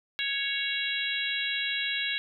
harmonic tone, 554.4 Hz, C#5, in tune, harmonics 3 / 4 / 5 / 6 / 7, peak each -34 / -34 / -34 / -34 / -34 dBFS, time 0.19-2.18 s, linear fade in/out 0 ms, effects none

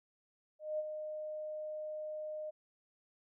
sine tone with ADSR envelope, 614 Hz, D#5, 23 cents flat, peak -32 dBFS, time 0.59-2.51 s, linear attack 200 ms, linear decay 33 ms, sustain -7 dB, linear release 18 ms, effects none

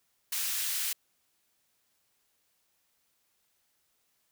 white high-pass noise, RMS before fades -32 dBFS, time 0.32-0.93 s, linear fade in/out 5 ms, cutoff 1800 Hz, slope 12 dB/octave, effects white hiss -74 dBFS RMS until 4.31 s

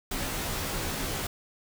pink noise with comb filter, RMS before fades -32 dBFS, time 0.11-1.27 s, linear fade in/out 5 ms, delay 17 ms, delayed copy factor -0.85, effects none

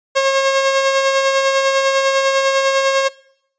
sawtooth tone with tremolo, 541 Hz, C#5, 42 cents flat, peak -7 dBFS, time 0.15-3.09 s, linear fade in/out 20 ms, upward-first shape sine, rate 10 Hz, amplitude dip 35%, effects noise-tail reverb RT60 0.7 s tail -22 dB re dry + resampled to 16000 Hz

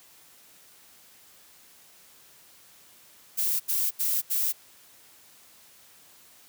violet noise bursts, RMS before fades -26 dBFS, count 4, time 3.37-4.527 s, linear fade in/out 20 ms, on 230 ms, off 79 ms, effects white hiss -55 dBFS RMS until 6.48 s + high-pass 60 Hz 12 dB/octave

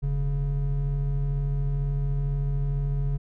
triangle tone pair together, 42.13 / 140 Hz, E1 / C#3, +38 / +18 cents, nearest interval octave + major sixth, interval 2080 cents, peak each -24 / -24 dBFS, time 0.02-3.18 s, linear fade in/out 20 ms, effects none

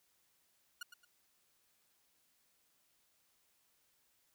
sawtooth tone with echo, 1438 Hz, F#6, 50 cents flat, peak -38 dBFS, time 0.81-0.83 s, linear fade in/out 5 ms, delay 110 ms, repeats 2, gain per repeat -10 dB, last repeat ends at 1.05 s, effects white hiss -75 dBFS RMS until 4.34 s

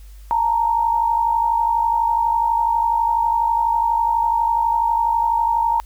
sine tone pair together, 877 / 929.1 Hz, A5 / A#5, -6 / -6 cents, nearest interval minor second, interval 100 cents, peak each -22 / -16 dBFS, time 0.31-5.8 s, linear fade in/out 0 ms, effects added 50 Hz sine -37 dBFS peak until 5.85 s + white hiss -54 dBFS RMS until 5.85 s

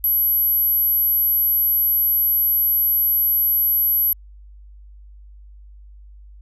sine tone, 11760 Hz, F#9, 12 cents flat, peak -15 dBFS, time 0.04-4.13 s, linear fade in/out 2 ms, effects added 50 Hz sine -40 dBFS peak until 6.41 s

